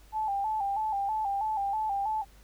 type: tone with vibrato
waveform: sine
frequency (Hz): 830.6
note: G#5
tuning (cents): 0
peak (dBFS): -27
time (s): 0.12-2.25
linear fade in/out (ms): 50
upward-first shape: square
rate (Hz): 3.1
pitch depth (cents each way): 77
effects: added 50 Hz sine -53 dBFS peak until 2.43 s + pink hiss -60 dBFS RMS until 2.43 s